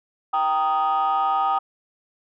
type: chord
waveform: sine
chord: Eb major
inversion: first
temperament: equal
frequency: 784 / 932.3 / 1244.5 Hz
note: G5 / Bb5 / Eb6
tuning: 0 / 0 / 0 cents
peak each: -20 / -25 / -21 dBFS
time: 0.33-1.59 s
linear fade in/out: 10 ms
effects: tanh soft clip ceiling -14 dBFS